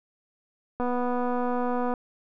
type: click train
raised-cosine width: 1 ms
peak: -16 dBFS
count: 281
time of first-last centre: 0.8-1.938 s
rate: 246 Hz
effects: none